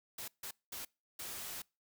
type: noise bursts at uneven times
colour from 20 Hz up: white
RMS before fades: -44 dBFS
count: 4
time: 0.18-0.28 / 0.43-0.51 / 0.72-0.85 / 1.19-1.62 s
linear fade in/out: 5 ms
effects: noise-tail reverb RT60 0.3 s tail -26 dB re dry